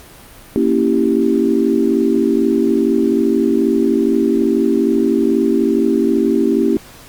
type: chord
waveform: sine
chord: A# diminished seventh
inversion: none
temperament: equal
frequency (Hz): 233.1 / 277.2 / 329.6 / 392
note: A#3 / C#4 / E4 / G4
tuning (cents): 0 / 0 / 0 / 0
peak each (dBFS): -17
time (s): 0.56-6.77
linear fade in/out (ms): 0
effects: pink hiss -40 dBFS RMS until 7.08 s + Opus 48 kbps